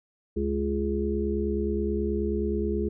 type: harmonic tone with a mistuned harmonic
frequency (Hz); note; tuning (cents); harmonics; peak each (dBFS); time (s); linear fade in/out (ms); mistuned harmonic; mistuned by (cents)
69.4; C#2; +3; 1 / 3 / 5 / 6; -30 / -30 / -30 / -30; 0.36-2.89; 10; 1; +41
effects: none